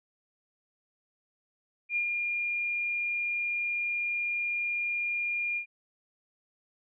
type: tone with ADSR envelope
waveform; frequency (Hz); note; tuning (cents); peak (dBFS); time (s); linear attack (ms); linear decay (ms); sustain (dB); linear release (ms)
sine; 2412; D7; +46; -25; 1.89-5.66; 71; 91; -3; 92
effects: none